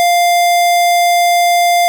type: tone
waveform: square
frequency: 698.5 Hz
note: F5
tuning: in tune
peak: -9 dBFS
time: 0-1.88 s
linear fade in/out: 0 ms
effects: none